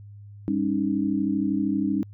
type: tone cluster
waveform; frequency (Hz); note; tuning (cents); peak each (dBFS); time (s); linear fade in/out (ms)
sine; 199.7 / 275.6 / 308.4; G3 / C#4 / D#4; +32 / -10 / -15; -26; 0.48-2.03; 0
effects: added 102 Hz sine -41 dBFS peak until 2.13 s